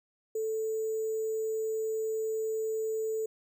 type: tone with sample-and-hold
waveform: sine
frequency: 440 Hz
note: A4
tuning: in tune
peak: -29 dBFS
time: 0.35-3.26 s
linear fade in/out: 5 ms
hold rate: 7350 Hz
effects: none